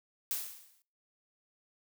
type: noise with exponential decay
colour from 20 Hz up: blue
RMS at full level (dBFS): -32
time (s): 0.31-0.82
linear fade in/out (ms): 0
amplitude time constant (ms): 110
effects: noise-tail reverb RT60 0.4 s tail -22 dB re dry